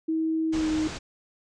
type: tone with pitch glide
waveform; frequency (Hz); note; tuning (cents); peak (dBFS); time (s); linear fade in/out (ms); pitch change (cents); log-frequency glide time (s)
sine; 320.4 to 311.8; E4 to D#4; -49 to +4; -23; 0.08-0.88; 10; -47; 0.51-0.69
type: low-pass noise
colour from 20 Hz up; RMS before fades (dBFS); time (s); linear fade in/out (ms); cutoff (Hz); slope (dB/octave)
pink; -36; 0.52-0.99; 20; 7700; 48
effects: none